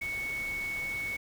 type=tone in noise; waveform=sine; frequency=2217 Hz; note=C#7; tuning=in tune; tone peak=-32 dBFS; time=0.01-1.17 s; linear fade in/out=10 ms; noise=pink; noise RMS=-45 dBFS; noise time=0.01-1.17 s; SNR=+10 dB; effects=none